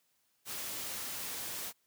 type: noise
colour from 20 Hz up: white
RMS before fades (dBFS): -40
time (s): 0.45-1.73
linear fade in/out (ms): 50
effects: white hiss -75 dBFS RMS until 1.86 s + high-pass 60 Hz 12 dB/octave